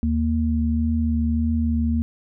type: tone pair together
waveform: sine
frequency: 77.8 / 231.7 Hz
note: D#2 / A#3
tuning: 0 / -10 cents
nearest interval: octave + perfect fifth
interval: 1890 cents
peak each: -21 dBFS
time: 0.03-2.02 s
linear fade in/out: 0 ms
effects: none